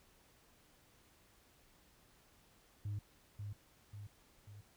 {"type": "tone with echo", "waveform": "sine", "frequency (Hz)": 102.7, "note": "G#2", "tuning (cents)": -19, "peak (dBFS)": -36, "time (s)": [2.85, 2.99], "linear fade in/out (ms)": 5, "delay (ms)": 540, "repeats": 3, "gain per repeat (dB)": -5, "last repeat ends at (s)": 4.61, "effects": ["tanh soft clip ceiling -36 dBFS", "pink hiss -68 dBFS RMS until 4.76 s"]}